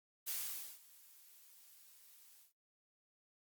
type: noise with ADSR envelope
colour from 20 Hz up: blue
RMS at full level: -39 dBFS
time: 0.26-2.53 s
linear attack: 28 ms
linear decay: 500 ms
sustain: -23 dB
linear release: 140 ms
effects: noise-tail reverb RT60 0.3 s tail -26 dB re dry + Opus 48 kbps